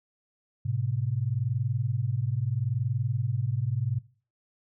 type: tone pair together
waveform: sine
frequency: 108 / 128.77 Hz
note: A2 / C3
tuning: -32 / -27 cents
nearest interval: minor third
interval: 305 cents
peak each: -28 dBFS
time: 0.65-3.99 s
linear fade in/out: 10 ms
effects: noise-tail reverb RT60 0.4 s tail -20 dB re dry